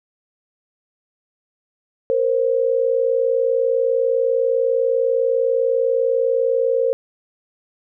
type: tone pair together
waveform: sine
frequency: 466.2 / 526.2 Hz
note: A#4 / C5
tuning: 0 / +10 cents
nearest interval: major second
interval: 210 cents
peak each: -18 dBFS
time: 2.1-6.93 s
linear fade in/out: 0 ms
effects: none